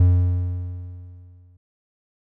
triangle tone with exponential decay, 89.4 Hz, F2, 41 cents sharp, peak -8 dBFS, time 0-1.57 s, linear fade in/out 5 ms, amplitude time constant 340 ms, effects none

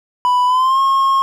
triangle tone with pitch glide, 991 to 1080.7 Hz, B5 to C#6, +6 to -44 cents, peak -9 dBFS, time 0.25-1.22 s, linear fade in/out 0 ms, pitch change +150 cents, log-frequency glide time 0.46-0.8 s, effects none

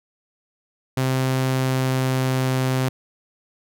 sawtooth tone with pitch glide, 130.81 to 130.06 Hz, C3 to C3, 0 to -10 cents, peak -15 dBFS, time 0.97-2.89 s, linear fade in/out 5 ms, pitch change -10 cents, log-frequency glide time 1.5-2.57 s, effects none

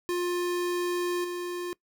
square tone with level steps, 353.3 Hz, F4, 20 cents sharp, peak -27 / -32 dBFS, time 0.09-1.73 s, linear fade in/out 0 ms, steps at 1.24 s, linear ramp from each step 5 ms, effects noise-tail reverb RT60 0.1 s tail -22 dB re dry

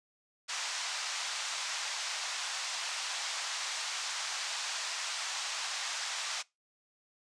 white band-pass noise, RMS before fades -37 dBFS, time 0.48-6.43 s, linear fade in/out 20 ms, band 740 to 6800 Hz, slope 24 dB/octave, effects noise-tail reverb RT60 0.2 s tail -22 dB re dry + resampled to 22050 Hz

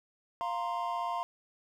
triangle chord, F suspended fourth, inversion none, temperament just, 698.5 / 931.3 / 1047.7 Hz, F5 / Bb5 / C6, 0 / -2 / +2 cents, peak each -34 dBFS, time 0.41-1.23 s, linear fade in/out 0 ms, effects none

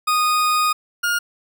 40% pulse tone pair in turn, 1238 / 1422.6 Hz, D#6 / F6, -9 / +32 cents, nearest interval major second, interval 241 cents, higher second, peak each -15 / -17 dBFS, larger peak first, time 0.07-0.73 / 1.03-1.19 s, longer first, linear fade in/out 10 ms, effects none

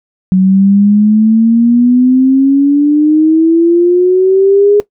sine exponential sweep, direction up, 185 to 415.3 Hz, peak -4 dBFS, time 0.32-4.8 s, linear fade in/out 0 ms, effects noise-tail reverb RT60 0.1 s tail -18 dB re dry

